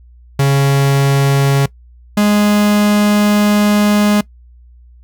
45% pulse tone pair in turn, 138.59 / 207.7 Hz, C#3 / G#3, 0 / 0 cents, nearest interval perfect fifth, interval 700 cents, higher second, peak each -9 dBFS, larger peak neither, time 0.39-1.66 / 2.17-4.21 s, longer second, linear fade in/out 5 ms, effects noise-tail reverb RT60 0.1 s tail -21 dB re dry + added 60 Hz sine -39 dBFS peak until 5.03 s

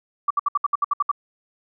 sine tone bursts, 1158 Hz, D6, 25 cents flat, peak -16 dBFS, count 10, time 0.28-1.115 s, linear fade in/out 5 ms, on 25 ms, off 65 ms, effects none

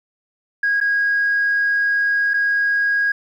sine tone with dropouts, 1642 Hz, G#6, 20 cents flat, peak -14 dBFS, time 0.63-3.12 s, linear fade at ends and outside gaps 5 ms, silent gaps 0.803-0.811 / 2.336-2.34 s, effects tanh soft clip ceiling -11 dBFS + 9-bit

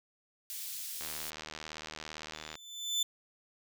white high-pass noise, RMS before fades -41 dBFS, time 0.5-1.3 s, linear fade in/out 0 ms, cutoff 3300 Hz, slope 12 dB/octave
click train, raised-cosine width 0.2 ms, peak -24 dBFS, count 121, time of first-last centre 1.01-2.554 s, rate 77.7 Hz
30% pulse tone with exponential growth, 3520 Hz, A7, in tune, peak -24 dBFS, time 2.34-3.03 s, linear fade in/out 5 ms, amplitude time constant 150 ms
effects none

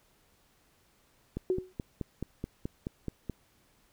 click train, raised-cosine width 3 ms, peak -21 dBFS, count 10, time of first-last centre 1.37-3.297 s, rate 4.67 Hz
sine tone with exponential decay, 370 Hz, F#4, in tune, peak -22 dBFS, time 1.5-1.73 s, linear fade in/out 1 ms, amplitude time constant 50 ms
effects pink hiss -67 dBFS RMS until 3.92 s

